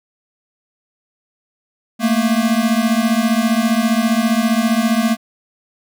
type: beating tone pair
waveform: square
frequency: 219.6 / 234.6 Hz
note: A3 / A#3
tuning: -3 / +11 cents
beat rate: 15 Hz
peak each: -17 dBFS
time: 1.99-5.17 s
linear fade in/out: 50 ms
effects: none